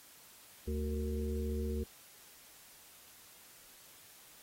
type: harmonic tone with a mistuned harmonic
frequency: 74.2 Hz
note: D2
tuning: 18 cents sharp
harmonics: 1 / 3 / 5 / 6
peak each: -35 / -40 / -42 / -43 dBFS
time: 0.67-1.84 s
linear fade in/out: 10 ms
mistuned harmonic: 6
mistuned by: +62 cents
effects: white hiss -58 dBFS RMS until 4.42 s + AAC 48 kbps